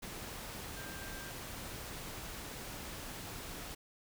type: tone in noise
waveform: sine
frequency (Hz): 1582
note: G6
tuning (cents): +15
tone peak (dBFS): -50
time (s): 0.76-1.31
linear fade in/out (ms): 10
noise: pink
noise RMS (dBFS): -45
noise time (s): 0.02-3.75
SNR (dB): -8
effects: none